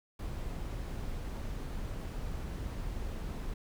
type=noise; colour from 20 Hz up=brown; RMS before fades=-38 dBFS; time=0.19-3.54 s; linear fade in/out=5 ms; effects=none